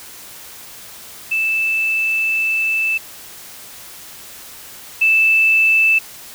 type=tone pair in turn; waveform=sine; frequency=2638 / 2638 Hz; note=E7 / E7; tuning=+1 / +1 cents; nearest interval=unison; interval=0 cents; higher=neither; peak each=-15 / -10 dBFS; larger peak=second; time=1.31-2.98 / 5.01-5.99 s; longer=first; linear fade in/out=10 ms; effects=white hiss -37 dBFS RMS until 6.34 s